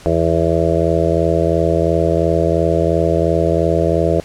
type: harmonic tone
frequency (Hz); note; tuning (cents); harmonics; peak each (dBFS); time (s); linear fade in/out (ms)
82.9; E2; +10; 1 / 2 / 4 / 5 / 6 / 7 / 8; -20 / -20 / -20 / -20 / -20 / -20 / -20; 0.06-4.2; 0
effects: pink hiss -40 dBFS RMS until 4.24 s + low-pass 9000 Hz 12 dB/octave